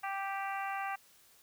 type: harmonic tone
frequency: 392 Hz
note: G4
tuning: in tune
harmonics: 2 / 3 / 4 / 5 / 6 / 7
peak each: -37 / -41 / -43 / -45 / -47 / -48 dBFS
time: 0.03-0.96 s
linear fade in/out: 10 ms
effects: white hiss -63 dBFS RMS until 1.42 s